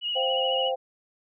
sine tone with vibrato, 2900 Hz, F#7, 35 cents flat, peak -26 dBFS, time 0.01-0.72 s, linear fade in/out 50 ms, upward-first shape sine, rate 14 Hz, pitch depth 31 cents each way
sine chord, C suspended fourth, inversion none, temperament equal, 523.3 / 698.5 / 784 Hz, C5 / F5 / G5, 0 / 0 / 0 cents, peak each -26 / -32 / -31 dBFS, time 0.15-0.76 s, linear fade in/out 20 ms
effects none

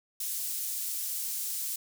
pink high-pass noise, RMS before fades -34 dBFS, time 0.2-1.76 s, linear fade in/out 5 ms, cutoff 8600 Hz, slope 12 dB/octave, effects none

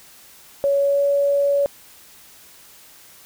sine tone with pitch glide, 560 to 565.2 Hz, C#5 to C#5, +18 to +34 cents, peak -15 dBFS, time 0.64-1.66 s, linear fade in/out 0 ms, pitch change +16 cents, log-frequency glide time 0.79-1.04 s, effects white hiss -47 dBFS RMS until 3.25 s

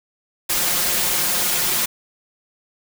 white noise with comb filter, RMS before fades -20 dBFS, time 0.49-1.86 s, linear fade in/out 10 ms, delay 5.6 ms, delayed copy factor +0.9, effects none

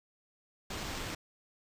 pink noise with sample-and-hold, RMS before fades -39 dBFS, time 0.7-1.15 s, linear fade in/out 5 ms, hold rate 11025 Hz, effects resampled to 32000 Hz

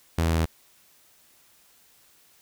sawtooth tone with pitch steps, 82.7 / 82.13 / 81.56 / 81 Hz, E2 / E2 / E2 / E2, +6 / -6 / -18 / -30 cents, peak -17 dBFS, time 0.18-0.456 s, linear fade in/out 5 ms, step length 69 ms, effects white hiss -59 dBFS RMS until 2.41 s

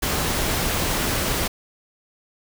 pink noise, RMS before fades -23 dBFS, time 0.02-1.48 s, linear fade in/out 10 ms, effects none

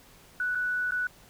sine tone with dropouts, 1480 Hz, F#6, in tune, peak -26 dBFS, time 0.4-1.07 s, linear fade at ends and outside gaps 2 ms, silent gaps 0.55-0.554 / 0.909-0.92 s, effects pink hiss -55 dBFS RMS until 1.29 s

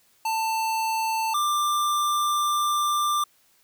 square tone pair in turn, 890 / 1185.8 Hz, A5 / D6, +20 / +16 cents, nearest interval perfect fourth, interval 496 cents, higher second, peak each -24 / -22 dBFS, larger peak second, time 0.25-1.34 / 1.34-3.24 s, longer second, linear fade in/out 5 ms, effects white hiss -62 dBFS RMS until 3.63 s

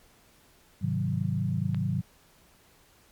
sine chord, Ab dominant seventh, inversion none, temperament equal, 103.83 / 130.81 / 155.56 / 185 Hz, Ab2 / C3 / Eb3 / Gb3, 0 / 0 / 0 / 0 cents, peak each -31 dBFS, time 0.81-2.02 s, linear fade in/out 20 ms
click, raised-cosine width 0.3 ms, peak -26 dBFS, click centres 1.746 s
effects pink hiss -60 dBFS RMS until 3.11 s + MP3 96 kbps

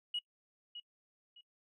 sine tone with echo, 2905 Hz, F#7, 32 cents flat, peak -33 dBFS, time 0.14-0.19 s, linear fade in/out 5 ms, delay 610 ms, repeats 2, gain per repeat -11 dB, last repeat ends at 1.41 s, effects noise-tail reverb RT60 0.1 s tail -24 dB re dry + tanh soft clip ceiling -29 dBFS

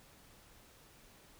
silence, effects pink hiss -61 dBFS RMS until 1.39 s

